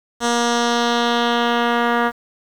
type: tone with low-pass filter sweep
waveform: 10% pulse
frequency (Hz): 237.2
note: A#3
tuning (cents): +30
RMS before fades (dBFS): -18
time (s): 0.2-2.12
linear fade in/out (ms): 50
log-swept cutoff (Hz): 7400 to 1900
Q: 1.7
effects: 7-bit